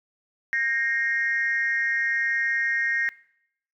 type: tone with amplitude modulation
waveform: sine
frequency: 1864.7 Hz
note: A#6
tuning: in tune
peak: -17 dBFS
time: 0.53-3.09 s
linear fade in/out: 0 ms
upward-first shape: sine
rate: 259 Hz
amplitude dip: 100%
effects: noise-tail reverb RT60 0.7 s tail -19 dB re dry + tanh soft clip ceiling -13 dBFS